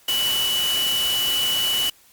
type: tone in noise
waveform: sine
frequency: 2960 Hz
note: F#7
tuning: in tune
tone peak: -20 dBFS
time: 0.08-1.9 s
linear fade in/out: 5 ms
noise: white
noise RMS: -27 dBFS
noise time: 0.08-1.9 s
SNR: +4 dB
effects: white hiss -54 dBFS RMS until 2.12 s + Opus 48 kbps

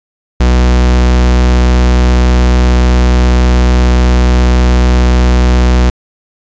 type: tone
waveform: 45% pulse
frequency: 61.74 Hz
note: B1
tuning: in tune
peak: -5 dBFS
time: 0.4-5.9 s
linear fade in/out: 5 ms
effects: resampled to 16000 Hz + 7-bit

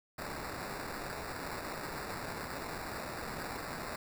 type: noise with sample-and-hold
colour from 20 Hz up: violet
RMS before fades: -41 dBFS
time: 0.18-3.96 s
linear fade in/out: 5 ms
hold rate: 3150 Hz
effects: none

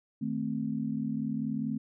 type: chord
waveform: sine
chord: A diminished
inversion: second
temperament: equal with one note detuned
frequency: 155.56 / 220 / 260.4 Hz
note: Eb3 / A3 / C4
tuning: 0 / 0 / -8 cents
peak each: -37 / -32 / -34 dBFS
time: 0.21-1.78 s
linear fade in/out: 10 ms
effects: none

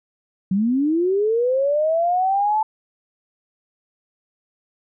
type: linear sweep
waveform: sine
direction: up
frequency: 181.7 to 880 Hz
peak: -16 dBFS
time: 0.51-2.63 s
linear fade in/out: 5 ms
effects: none

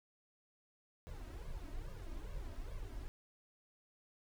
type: noise with flanger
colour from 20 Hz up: brown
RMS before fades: -45 dBFS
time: 1.07-3.08 s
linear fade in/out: 0 ms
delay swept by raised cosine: 1.8 to 3.2 ms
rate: 2.4 Hz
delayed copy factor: +0.9
effects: none

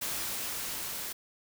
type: noise with level ramp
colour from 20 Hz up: white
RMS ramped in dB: -34 to -38 dBFS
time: 0.01-1.13 s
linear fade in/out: 10 ms
effects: none

